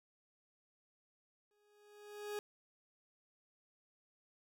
40% pulse tone with exponential growth, 415.3 Hz, G#4, in tune, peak -37 dBFS, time 1.51-2.39 s, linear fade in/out 1 ms, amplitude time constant 190 ms, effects none

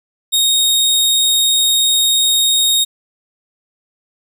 sawtooth tone, 3729 Hz, A#7, in tune, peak -8 dBFS, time 0.32-2.85 s, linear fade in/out 20 ms, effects 8-bit

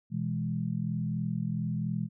sine chord, E major, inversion second, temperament equal, 123.47 / 164.81 / 207.7 Hz, B2 / E3 / G#3, 0 / 0 / 0 cents, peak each -34 / -32 / -34 dBFS, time 0.1-2.09 s, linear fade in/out 50 ms, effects none

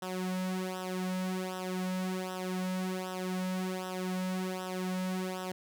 sawtooth tone with flanger, 185 Hz, F#3, in tune, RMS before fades -35 dBFS, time 0.02-5.52 s, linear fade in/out 5 ms, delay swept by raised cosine 0.44 to 2.64 ms, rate 1.3 Hz, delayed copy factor -0.8, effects none

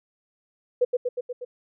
sine tone with echo, 493.9 Hz, B4, in tune, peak -16 dBFS, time 0.81-0.85 s, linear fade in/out 10 ms, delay 120 ms, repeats 5, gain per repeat -3 dB, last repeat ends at 1.45 s, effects none

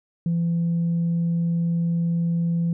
sine tone, 169 Hz, E3, 43 cents sharp, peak -18 dBFS, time 0.26-2.73 s, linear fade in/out 2 ms, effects tanh soft clip ceiling -17 dBFS

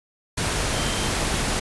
sine tone in noise, 3136 Hz, G7, in tune, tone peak -34 dBFS, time 0.73-1.09 s, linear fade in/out 10 ms, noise pink, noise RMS -24 dBFS, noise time 0.37-1.6 s, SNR -13 dB, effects resampled to 24000 Hz

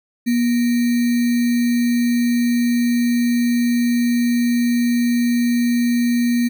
sine tone with sample-and-hold, 240 Hz, B3, 49 cents flat, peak -14 dBFS, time 0.26-6.49 s, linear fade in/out 20 ms, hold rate 2100 Hz, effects none

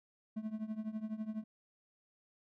triangle tone with tremolo, 217.3 Hz, A3, 21 cents flat, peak -32 dBFS, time 0.36-1.44 s, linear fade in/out 10 ms, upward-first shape triangle, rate 12 Hz, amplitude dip 90%, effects none

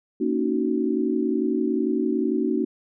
sine chord, D# minor seventh, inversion second, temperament just, 233.3 / 280 / 311.1 / 373.4 Hz, A#3 / C#4 / D#4 / F#4, +2 / +18 / 0 / +16 cents, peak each -26 dBFS, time 0.2-2.65 s, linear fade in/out 10 ms, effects none

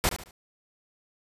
pink noise with echo, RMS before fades -23 dBFS, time 0.04-0.09 s, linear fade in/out 0 ms, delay 73 ms, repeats 3, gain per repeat -10 dB, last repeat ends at 0.309 s, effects resampled to 32000 Hz

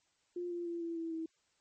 sine tone with pitch steps, 352.3 / 346.4 / 340.7 / 335 / 329.5 / 324 Hz, F4 / F4 / F4 / E4 / E4 / E4, +15 / -14 / -43 / +28 / -1 / -30 cents, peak -36 dBFS, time 0.36-1.26 s, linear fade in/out 5 ms, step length 150 ms, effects white hiss -75 dBFS RMS until 1.6 s + MP3 32 kbps

